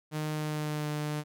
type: tone with pitch glide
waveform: sawtooth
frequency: 153.4 to 150.07 Hz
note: D#3 to D3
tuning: -24 to +38 cents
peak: -27 dBFS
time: 0.11-1.24 s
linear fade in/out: 50 ms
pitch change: -38 cents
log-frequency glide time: 0.32-0.88 s
effects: none